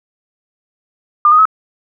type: tone with pitch steps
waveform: sine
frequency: 1199 / 1241.3 / 1285.1 Hz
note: D6 / D#6 / E6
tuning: +36 / -4 / -44 cents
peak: -5 dBFS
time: 1.25-1.454 s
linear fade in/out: 2 ms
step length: 68 ms
effects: none